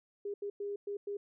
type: tone bursts at uneven times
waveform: sine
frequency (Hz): 405.8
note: G#4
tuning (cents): -40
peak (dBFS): -35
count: 5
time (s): 0.25-0.34 / 0.42-0.5 / 0.6-0.76 / 0.87-0.97 / 1.07-1.17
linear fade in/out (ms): 5
effects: none